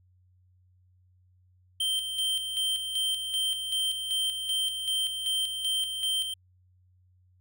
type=tone with tremolo; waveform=square; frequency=3131 Hz; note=G7; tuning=3 cents flat; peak=-26 dBFS; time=1.8-6.34 s; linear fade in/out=5 ms; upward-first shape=square; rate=2.6 Hz; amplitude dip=50%; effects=added 91 Hz sine -60 dBFS peak until 7.4 s